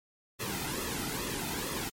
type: noise with flanger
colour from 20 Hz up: pink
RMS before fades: -35 dBFS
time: 0.39-1.9 s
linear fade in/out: 20 ms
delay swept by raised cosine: 1.3 to 1.82 ms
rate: 2.3 Hz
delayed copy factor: -0.65
effects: MP3 64 kbps

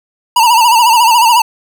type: tone with vibrato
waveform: square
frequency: 932.3 Hz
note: A#5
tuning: in tune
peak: -6 dBFS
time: 0.36-1.42 s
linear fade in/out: 5 ms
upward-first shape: sine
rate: 14 Hz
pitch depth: 93 cents each way
effects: none

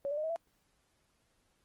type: tone with pitch steps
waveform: sine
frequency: 561 / 586.2 / 612.5 / 640 / 668.7 Hz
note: C#5 / D5 / D#5 / D#5 / E5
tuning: +21 / -3 / -27 / +49 / +25 cents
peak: -32 dBFS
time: 0.05-0.36 s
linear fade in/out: 0 ms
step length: 62 ms
effects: pink hiss -74 dBFS RMS until 1.64 s + Opus 24 kbps

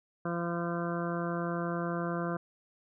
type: harmonic tone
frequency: 171.3 Hz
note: F3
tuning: 33 cents flat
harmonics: 1 / 2 / 3 / 4 / 6 / 7 / 8 / 9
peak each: -34 / -37 / -39 / -40 / -42 / -42 / -43 / -44 dBFS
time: 0.25-2.37 s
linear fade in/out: 5 ms
effects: none

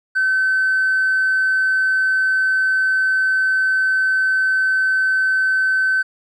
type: tone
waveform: triangle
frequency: 1530 Hz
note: G6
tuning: 42 cents flat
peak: -11 dBFS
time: 0.15-6.03 s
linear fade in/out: 20 ms
effects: tanh soft clip ceiling -11 dBFS + resampled to 24000 Hz

